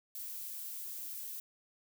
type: noise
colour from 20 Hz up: violet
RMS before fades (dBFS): -43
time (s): 0.15-1.4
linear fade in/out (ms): 2
effects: none